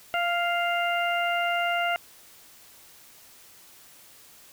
harmonic tone with a mistuned harmonic, 698.5 Hz, F5, in tune, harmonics 1 / 2 / 3 / 4, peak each -26 / -29 / -31 / -32 dBFS, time 0.14-1.96 s, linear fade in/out 0 ms, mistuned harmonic 1, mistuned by -15 cents, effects white hiss -52 dBFS RMS until 4.52 s

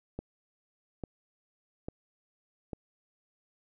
click train, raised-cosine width 2 ms, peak -23 dBFS, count 4, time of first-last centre 0.19-2.732 s, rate 1.18 Hz, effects none

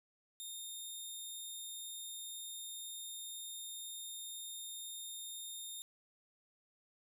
15% pulse tone, 3662 Hz, A#7, 32 cents flat, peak -37 dBFS, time 0.4-5.82 s, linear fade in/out 0 ms, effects none

